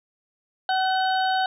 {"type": "harmonic tone with a mistuned harmonic", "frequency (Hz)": 755, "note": "F#5", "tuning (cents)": 35, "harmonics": [1, 2, 4, 5, 6], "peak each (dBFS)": [-21, -27, -33, -35, -37], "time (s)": [0.69, 1.46], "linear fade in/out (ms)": 2, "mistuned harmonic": 6, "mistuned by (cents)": -60, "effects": ["10-bit"]}